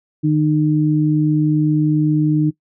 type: tone pair together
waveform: sine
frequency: 152.5 / 305 Hz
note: D#3 / D#4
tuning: -34 / -34 cents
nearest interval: octave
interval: 1200 cents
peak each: -15 dBFS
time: 0.23-2.51 s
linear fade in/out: 20 ms
effects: noise-tail reverb RT60 0.1 s tail -20 dB re dry